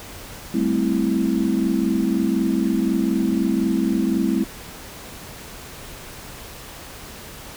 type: chord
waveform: sine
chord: A minor seventh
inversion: third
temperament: equal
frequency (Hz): 196 / 220 / 261.6 / 329.6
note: G3 / A3 / C4 / E4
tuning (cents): 0 / 0 / 0 / 0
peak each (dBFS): -23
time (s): 0.54-4.44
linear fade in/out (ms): 5
effects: pink hiss -38 dBFS RMS until 7.56 s